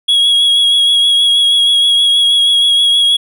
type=tone with vibrato; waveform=triangle; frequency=3322 Hz; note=G#7; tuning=in tune; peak=-6 dBFS; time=0.08-3.17 s; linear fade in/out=10 ms; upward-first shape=triangle; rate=6.3 Hz; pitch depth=24 cents each way; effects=none